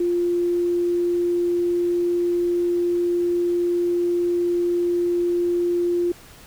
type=tone; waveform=sine; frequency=349.2 Hz; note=F4; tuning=in tune; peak=-18 dBFS; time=0-6.12 s; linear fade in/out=5 ms; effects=pink hiss -46 dBFS RMS until 6.46 s